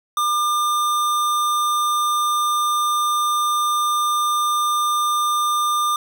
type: tone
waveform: square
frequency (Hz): 1200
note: D6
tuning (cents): +37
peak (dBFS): -18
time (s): 0.17-5.96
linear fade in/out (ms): 2
effects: none